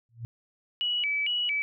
sine tone with exponential growth, 116.54 Hz, A#2, in tune, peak -30 dBFS, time 0.09-0.25 s, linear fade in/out 0 ms, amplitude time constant 34 ms
sine tone with vibrato, 2594 Hz, E7, 28 cents flat, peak -25 dBFS, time 0.81-1.62 s, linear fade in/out 0 ms, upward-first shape square, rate 2.2 Hz, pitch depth 210 cents each way
effects none

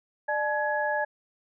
sine tone cluster, 598 / 859 / 1676 Hz, D5 / A5 / G#6, +31 / -42 / +15 cents, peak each -29 dBFS, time 0.28-1.05 s, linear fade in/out 10 ms, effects none

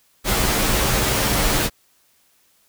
pink noise with comb filter, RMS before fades -19 dBFS, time 0.24-1.7 s, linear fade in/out 50 ms, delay 12 ms, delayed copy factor -0.65, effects white hiss -60 dBFS RMS until 2.68 s

